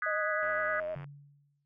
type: chord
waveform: sine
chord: G# minor seventh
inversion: second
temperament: equal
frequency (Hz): 1244.5 / 1480 / 1661.2 / 1975.5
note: D#6 / F#6 / G#6 / B6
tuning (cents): 0 / 0 / 0 / 0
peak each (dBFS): -35 / -35 / -35 / -38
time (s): 0.02-0.8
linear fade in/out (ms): 2
type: tone with vibrato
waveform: sine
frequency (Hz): 619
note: D#5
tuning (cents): -9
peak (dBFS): -33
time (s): 0.06-0.95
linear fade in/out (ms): 5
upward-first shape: sine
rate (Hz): 9.7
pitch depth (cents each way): 28
type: click train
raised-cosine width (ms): 0.5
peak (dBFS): -33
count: 55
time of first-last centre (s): 0.43-1.043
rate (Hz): 88.1
type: tone with exponential decay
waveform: sine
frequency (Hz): 143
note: D3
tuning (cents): -46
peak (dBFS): -37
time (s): 0.96-1.65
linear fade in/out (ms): 0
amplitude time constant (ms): 150
effects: none